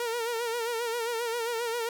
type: tone with vibrato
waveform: sawtooth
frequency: 466.5 Hz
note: A#4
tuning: 1 cent sharp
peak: -25 dBFS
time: 0-1.89 s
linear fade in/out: 2 ms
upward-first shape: sine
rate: 7.5 Hz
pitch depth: 68 cents each way
effects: none